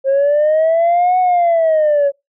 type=linear two-way sweep; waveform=sine; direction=up then down; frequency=533 to 740 to 554 Hz; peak=-8 dBFS; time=0.04-2.12 s; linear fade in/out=50 ms; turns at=1.19 s; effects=noise-tail reverb RT60 0.2 s tail -26 dB re dry + tanh soft clip ceiling -8 dBFS